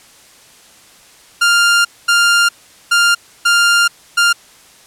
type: tone bursts at uneven times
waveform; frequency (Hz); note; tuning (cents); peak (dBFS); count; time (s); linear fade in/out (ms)
sawtooth; 1399; F6; +3; -5; 5; 1.41-1.85 / 2.08-2.49 / 2.91-3.15 / 3.45-3.88 / 4.17-4.33; 10
effects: white hiss -44 dBFS RMS until 4.86 s + low-pass 10000 Hz 12 dB/octave